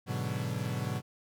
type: chord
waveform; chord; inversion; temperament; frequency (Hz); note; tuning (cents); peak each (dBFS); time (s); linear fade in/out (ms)
40% pulse; G# half-diminished seventh; none; equal; 103.83 / 123.47 / 146.83 / 185; G#2 / B2 / D3 / F#3; 0 / 0 / 0 / 0; -37 / -34 / -38 / -38; 0.06-1.02; 50
effects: none